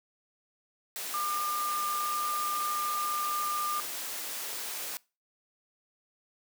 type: tone in noise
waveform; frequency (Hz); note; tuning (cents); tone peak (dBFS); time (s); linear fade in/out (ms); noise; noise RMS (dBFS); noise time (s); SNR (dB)
sine; 1201; D6; +38; -30; 1.14-3.8; 0; white; -37; 0.96-4.97; +4
effects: noise-tail reverb RT60 0.3 s tail -23 dB re dry + high-pass 300 Hz 12 dB/octave